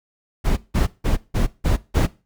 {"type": "noise bursts", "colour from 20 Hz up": "brown", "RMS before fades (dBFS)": -17, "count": 6, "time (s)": [0.44, 2.07], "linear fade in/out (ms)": 20, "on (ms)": 130, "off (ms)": 170, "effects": ["noise-tail reverb RT60 0.3 s tail -19 dB re dry"]}